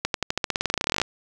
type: accelerating click train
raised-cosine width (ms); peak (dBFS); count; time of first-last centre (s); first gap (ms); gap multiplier
0.2; -5; 23; 0.05-1.016; 92; 0.92
effects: none